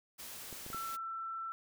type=noise; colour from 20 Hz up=white; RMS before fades=-47 dBFS; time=0.18-0.97 s; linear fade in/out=20 ms
type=clicks; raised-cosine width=2 ms; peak=-34 dBFS; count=4; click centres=0.527 / 0.664 / 0.702 / 0.746 s
type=tone; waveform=sine; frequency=1337 Hz; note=E6; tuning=24 cents sharp; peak=-38 dBFS; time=0.73-1.52 s; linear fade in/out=0 ms
effects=none